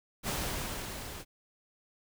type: noise with level ramp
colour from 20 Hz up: pink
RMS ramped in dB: -32 to -44 dBFS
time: 0.23-1.25 s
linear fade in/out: 50 ms
effects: none